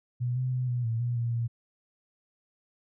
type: tone with pitch steps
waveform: sine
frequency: 122.7 / 127.9 / 126.5 / 122.5 / 114.1 / 120.9 / 117.8 / 117.1 Hz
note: B2 / C3 / B2 / B2 / A#2 / B2 / A#2 / A#2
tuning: -11 / -39 / +42 / -14 / -37 / -36 / +19 / +8 cents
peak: -26 dBFS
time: 0.2-1.48 s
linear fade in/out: 20 ms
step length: 160 ms
effects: none